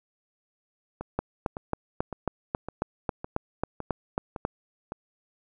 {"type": "two click trains", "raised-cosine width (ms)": 1, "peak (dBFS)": [-20, -12], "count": [8, 13], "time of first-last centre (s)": [[1.01, 4.921], [1.19, 4.451]], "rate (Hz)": [1.79, 3.68], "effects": []}